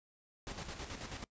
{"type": "noise with tremolo", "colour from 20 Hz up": "pink", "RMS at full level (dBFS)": -43, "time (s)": [0.47, 1.24], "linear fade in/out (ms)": 0, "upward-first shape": "square", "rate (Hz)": 9.3, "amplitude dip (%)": 50, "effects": ["noise-tail reverb RT60 0.1 s tail -23 dB re dry", "resampled to 16000 Hz"]}